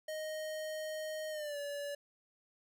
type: tone with pitch glide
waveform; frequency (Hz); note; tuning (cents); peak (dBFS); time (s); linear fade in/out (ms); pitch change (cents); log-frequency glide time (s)
square; 622.3 to 574; D#5 to D5; 0 to -40; -39; 0.08-1.95; 5; -140; 1.3-1.58
effects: none